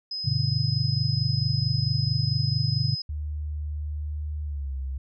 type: tone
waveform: sine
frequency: 5060 Hz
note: D#8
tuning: 28 cents sharp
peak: -29 dBFS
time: 0.11-3.02 s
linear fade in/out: 5 ms
type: chord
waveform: sine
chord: G major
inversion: none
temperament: just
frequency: 98 / 122.5 / 147 Hz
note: G2 / B2 / D3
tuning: 0 / -14 / +2 cents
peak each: -29 / -25 / -27 dBFS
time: 0.24-2.96 s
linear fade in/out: 20 ms
type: tone with pitch glide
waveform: sine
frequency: 74.9 to 66.73 Hz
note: D2 to C2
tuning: +35 to +35 cents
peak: -28 dBFS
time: 3.09-4.98 s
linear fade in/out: 5 ms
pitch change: -200 cents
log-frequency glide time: 4.44-4.75 s
effects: none